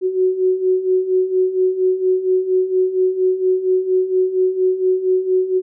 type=beating tone pair; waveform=sine; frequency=368.6 / 372.9 Hz; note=F#4 / F#4; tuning=-7 / +14 cents; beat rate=4.3 Hz; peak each=-20 / -15 dBFS; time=0.01-5.62 s; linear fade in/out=50 ms; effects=none